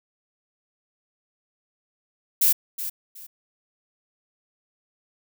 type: noise with echo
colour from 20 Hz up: violet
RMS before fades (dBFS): -18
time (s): 2.41-2.53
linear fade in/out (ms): 10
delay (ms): 370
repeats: 2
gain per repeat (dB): -12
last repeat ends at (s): 3.27
effects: none